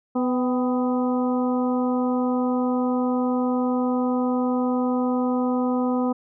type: harmonic tone with a mistuned harmonic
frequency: 250 Hz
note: B3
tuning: 21 cents sharp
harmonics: 1 / 2 / 3 / 4 / 5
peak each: -21 / -27 / -31 / -33 / -35 dBFS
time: 0.15-6.13 s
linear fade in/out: 10 ms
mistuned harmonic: 3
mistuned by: +40 cents
effects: none